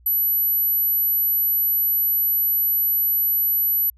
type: tone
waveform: sine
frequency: 11840 Hz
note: F#9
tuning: in tune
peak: -16 dBFS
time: 0.06-3.9 s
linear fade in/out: 5 ms
effects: tanh soft clip ceiling -13 dBFS + added 60 Hz sine -49 dBFS peak until 3.97 s